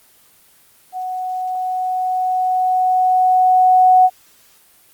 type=tone with level ramp; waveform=sine; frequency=740 Hz; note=F#5; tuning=in tune; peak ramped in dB=-22 to -6 dBFS; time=0.92-4.1 s; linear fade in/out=50 ms; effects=white hiss -51 dBFS RMS until 4.93 s + Opus 24 kbps